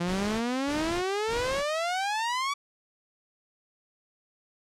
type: exponential sweep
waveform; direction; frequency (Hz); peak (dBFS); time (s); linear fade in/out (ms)
sawtooth; up; 169.8 to 1152; -23; 0-2.54; 10
type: noise bursts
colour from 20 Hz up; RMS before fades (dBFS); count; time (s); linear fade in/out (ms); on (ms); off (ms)
pink; -36; 3; 0.05-1.64; 50; 370; 240
effects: low-pass 7000 Hz 12 dB/octave